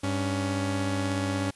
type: tone pair together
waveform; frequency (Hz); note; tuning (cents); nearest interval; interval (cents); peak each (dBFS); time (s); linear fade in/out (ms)
sawtooth; 98.85 / 280; G2 / C#4; +15 / +18; octave + tritone; 1803; -25; 0.03-1.51; 10
effects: white hiss -56 dBFS RMS until 1.55 s + resampled to 24000 Hz